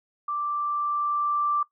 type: tone with level ramp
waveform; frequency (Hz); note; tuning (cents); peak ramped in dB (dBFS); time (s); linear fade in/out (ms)
sine; 1174.7; D6; 0; -26 to -21; 0.28-1.63; 5
effects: noise-tail reverb RT60 0.1 s tail -17 dB re dry